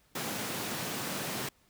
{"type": "high-pass noise", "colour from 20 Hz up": "pink", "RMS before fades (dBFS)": -36, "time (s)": [0.15, 1.49], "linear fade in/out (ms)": 5, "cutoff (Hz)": 130, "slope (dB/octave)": 24, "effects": ["pink hiss -67 dBFS RMS until 1.69 s"]}